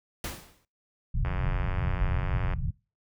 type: noise with exponential decay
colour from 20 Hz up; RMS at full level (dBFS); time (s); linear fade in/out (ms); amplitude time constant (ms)
pink; -32; 0.24-0.65; 2; 89
type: low-pass noise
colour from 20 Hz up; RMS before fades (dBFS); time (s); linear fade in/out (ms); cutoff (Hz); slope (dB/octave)
pink; -28; 1.14-2.71; 5; 160; 48
type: click train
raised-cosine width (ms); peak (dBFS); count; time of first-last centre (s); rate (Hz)
0.5; -21; 119; 1.25-2.535; 91.8
effects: noise-tail reverb RT60 0.3 s tail -22 dB re dry